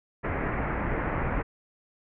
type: low-pass noise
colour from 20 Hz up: pink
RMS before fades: -29 dBFS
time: 0.23-1.43 s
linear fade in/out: 20 ms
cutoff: 2200 Hz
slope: 48 dB/octave
effects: none